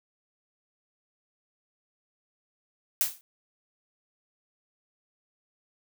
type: noise with exponential decay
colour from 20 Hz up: blue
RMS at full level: -21 dBFS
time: 3.01-3.21 s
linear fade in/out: 0 ms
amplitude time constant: 42 ms
effects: none